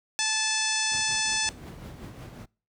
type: harmonic tone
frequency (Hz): 872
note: A5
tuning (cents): -16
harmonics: 1 / 2 / 3 / 4 / 5 / 6 / 7 / 8 / 9 / 10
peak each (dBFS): -35 / -32 / -32 / -33 / -35 / -31 / -31 / -37 / -37 / -35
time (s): 0.19-1.49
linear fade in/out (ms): 0
type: noise with tremolo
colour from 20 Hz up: brown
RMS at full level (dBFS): -35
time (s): 0.91-2.46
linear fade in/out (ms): 10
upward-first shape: triangle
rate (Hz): 5.5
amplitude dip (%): 100
type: noise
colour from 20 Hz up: brown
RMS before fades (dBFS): -40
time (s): 1.53-2.41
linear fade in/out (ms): 50
effects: noise-tail reverb RT60 0.4 s tail -26 dB re dry + high-pass 80 Hz 12 dB/octave